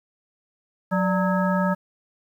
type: harmonic tone with a mistuned harmonic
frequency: 183.6 Hz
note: F#3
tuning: 13 cents flat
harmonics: 1 / 3 / 5 / 7 / 9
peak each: -21 / -26 / -28 / -29 / -31 dBFS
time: 0.91-1.75 s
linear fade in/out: 20 ms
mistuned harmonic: 3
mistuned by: +110 cents
effects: 9-bit